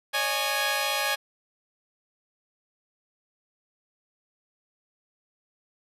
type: chord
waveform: 10% pulse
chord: C# suspended second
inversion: none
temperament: equal with one note detuned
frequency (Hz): 554.4 / 608.7 / 830.6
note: C#5 / D#5 / G#5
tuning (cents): 0 / -38 / 0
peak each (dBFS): -22 / -23 / -19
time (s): 0.13-1.16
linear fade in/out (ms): 20
effects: resampled to 32000 Hz

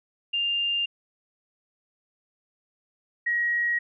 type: tone pair in turn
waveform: sine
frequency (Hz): 2800 / 1898.3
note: F7 / A#6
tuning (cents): +4 / +31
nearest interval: perfect fifth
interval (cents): 673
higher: first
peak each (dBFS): -23 / -22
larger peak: second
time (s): 0.33-0.86 / 3.26-3.79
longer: neither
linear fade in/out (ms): 10
effects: none

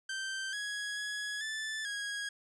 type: tone with pitch steps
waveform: sawtooth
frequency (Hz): 1560 / 1667 / 1678 / 1755 / 1648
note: G6 / G#6 / G#6 / A6 / G#6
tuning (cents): -9 / +6 / +17 / -5 / -14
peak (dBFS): -32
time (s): 0.09-2.29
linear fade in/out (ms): 5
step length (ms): 440
effects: resampled to 22050 Hz

